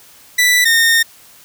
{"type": "tone pair in turn", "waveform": "sawtooth", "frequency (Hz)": [1975.5, 1833.2], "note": ["B6", "A#6"], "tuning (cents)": [0, -29], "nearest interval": "minor second", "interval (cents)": 129, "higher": "first", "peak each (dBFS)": -6, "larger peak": "neither", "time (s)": [[0.38, 0.65], [0.65, 1.03]], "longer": "second", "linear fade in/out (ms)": 10, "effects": ["white hiss -44 dBFS RMS until 1.44 s"]}